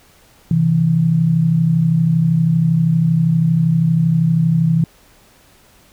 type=tone pair together; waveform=sine; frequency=131.7 / 164.32 Hz; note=C3 / E3; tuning=+12 / -5 cents; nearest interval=major third; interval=383 cents; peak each=-18 / -12 dBFS; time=0.51-4.84 s; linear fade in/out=2 ms; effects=pink hiss -50 dBFS RMS until 5.92 s